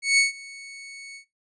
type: tone with ADSR envelope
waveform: sawtooth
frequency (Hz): 2217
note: C#7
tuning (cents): 0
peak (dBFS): -11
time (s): 0.02-1.25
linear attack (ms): 160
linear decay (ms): 140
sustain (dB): -24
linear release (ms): 95
effects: noise-tail reverb RT60 0.2 s tail -20 dB re dry + resampled to 22050 Hz